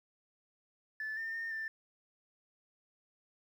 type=tone with pitch steps; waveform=sine; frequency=1744 / 1806 / 1824 / 1780 Hz; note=A6 / A6 / A#6 / A6; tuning=-16 / +45 / -38 / +20 cents; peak=-35 dBFS; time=1-1.68 s; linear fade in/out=2 ms; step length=170 ms; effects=tanh soft clip ceiling -33 dBFS + 11-bit